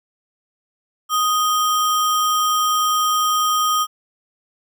sine tone with sample-and-hold, 1244.5 Hz, D#6, in tune, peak -15 dBFS, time 1.09-3.87 s, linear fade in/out 50 ms, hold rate 4410 Hz, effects none

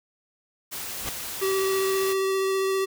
white noise, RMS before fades -34 dBFS, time 0.71-2.14 s, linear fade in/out 20 ms
pink noise with exponential growth, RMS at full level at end -27 dBFS, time 0.94-1.09 s, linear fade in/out 2 ms, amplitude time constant 32 ms
square tone with vibrato, 384.9 Hz, G4, 32 cents flat, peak -23 dBFS, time 1.41-2.86 s, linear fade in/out 20 ms, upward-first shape sine, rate 15 Hz, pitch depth 10 cents each way
effects none

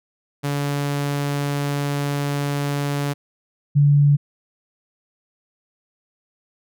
sawtooth / sine tone pair in turn, 143 / 144.08 Hz, D3 / D3, -46 / -33 cents, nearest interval unison, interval 13 cents, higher second, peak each -17 / -11 dBFS, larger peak second, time 0.43-3.14 / 3.75-4.17 s, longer first, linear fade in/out 20 ms, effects none

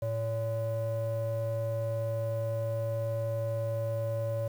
triangle ring-modulated tone, 227.7 Hz, A#3, 40 cents flat, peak -24 dBFS, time 0.02-4.48 s, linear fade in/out 5 ms, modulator 339 Hz, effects 9-bit

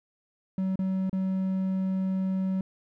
triangle tone with dropouts, 189.3 Hz, F#3, 40 cents sharp, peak -23 dBFS, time 0.58-2.61 s, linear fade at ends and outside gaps 2 ms, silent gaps 0.757-0.791 / 1.096-1.129 s, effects none

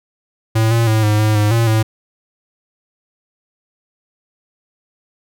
square tone with pitch steps, 111.4 / 115.8 / 109.7 / 105.8 / 107.6 / 104.9 / 115.6 / 110.1 Hz, A2 / A#2 / A2 / G#2 / A2 / G#2 / A#2 / A2, +22 / -11 / -5 / +33 / -38 / +18 / -14 / +2 cents, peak -12 dBFS, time 0.55-1.83 s, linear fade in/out 10 ms, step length 160 ms, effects none

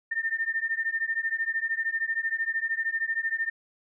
sine beating tone pair, 1802 / 1815 Hz, A6 / A#6, +41 / -47 cents, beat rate 13 Hz, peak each -29 dBFS, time 0.11-3.5 s, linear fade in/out 10 ms, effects none

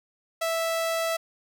sawtooth tone, 658 Hz, E5, 3 cents flat, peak -21 dBFS, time 0.41-1.17 s, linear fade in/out 10 ms, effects none

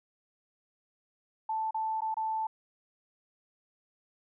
sine tone with dropouts, 880 Hz, A5, in tune, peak -29 dBFS, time 1.49-2.47 s, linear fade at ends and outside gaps 5 ms, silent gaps 1.709-1.744 / 2.007-2.018 / 2.143-2.168 s, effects none

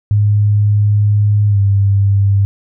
sine tone with pitch glide, 103.83 to 99.43 Hz, G#2 to G2, 0 to +25 cents, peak -8 dBFS, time 0.11-2.45 s, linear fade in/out 0 ms, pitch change -75 cents, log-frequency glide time 1.48-1.59 s, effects none

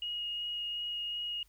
sine tone with vibrato, 2876 Hz, F#7, 50 cents flat, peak -34 dBFS, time 0.02-1.43 s, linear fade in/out 2 ms, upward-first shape sine, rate 2.7 Hz, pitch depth 8 cents each way, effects added 50 Hz sine -64 dBFS peak until 1.48 s + white hiss -70 dBFS RMS until 1.48 s

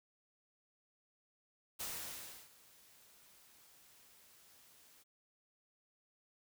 white noise with ADSR envelope, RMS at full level -42 dBFS, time 1.79-5.04 s, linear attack 16 ms, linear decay 680 ms, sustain -22 dB, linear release 22 ms, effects none

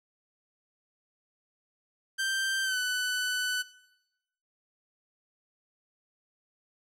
sawtooth tone with pitch glide, 1568 to 1496.3 Hz, G6 to F#6, 0 to +19 cents, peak -24 dBFS, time 2.18-3.63 s, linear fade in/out 20 ms, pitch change -81 cents, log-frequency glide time 2.63-2.78 s, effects noise-tail reverb RT60 0.9 s tail -19 dB re dry + low-pass 12000 Hz 12 dB/octave

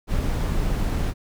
brown noise, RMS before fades -23 dBFS, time 0.07-1.14 s, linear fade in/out 50 ms, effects none

